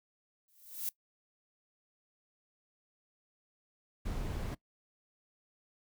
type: noise with exponential growth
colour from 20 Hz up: violet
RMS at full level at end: -33 dBFS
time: 0.48-0.89 s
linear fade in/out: 2 ms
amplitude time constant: 89 ms
type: noise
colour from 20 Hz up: brown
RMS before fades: -37 dBFS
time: 4.05-4.55 s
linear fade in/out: 10 ms
effects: noise-tail reverb RT60 0.1 s tail -21 dB re dry